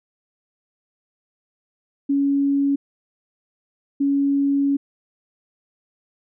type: tone bursts at uneven times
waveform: sine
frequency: 279.7 Hz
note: C#4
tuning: 16 cents sharp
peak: -16 dBFS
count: 2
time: 2.09-2.76 / 4-4.77 s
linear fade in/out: 10 ms
effects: none